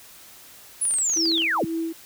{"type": "linear sweep", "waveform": "sine", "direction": "down", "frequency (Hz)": [10290, 77.78], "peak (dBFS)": -20, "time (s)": [0.81, 1.65], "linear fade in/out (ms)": 10}
{"type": "clicks", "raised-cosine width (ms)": 0.2, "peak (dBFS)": -22, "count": 11, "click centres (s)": [0.853, 0.909, 0.939, 0.985, 1.098, 1.136, 1.172, 1.257, 1.318, 1.38, 1.42]}
{"type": "tone with tremolo", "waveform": "sine", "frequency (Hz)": 328.2, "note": "E4", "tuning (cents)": -8, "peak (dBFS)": -23, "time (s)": [1.16, 1.93], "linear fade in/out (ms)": 10, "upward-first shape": "sine", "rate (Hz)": 2, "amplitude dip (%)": 90}
{"effects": ["white hiss -47 dBFS RMS until 2.05 s"]}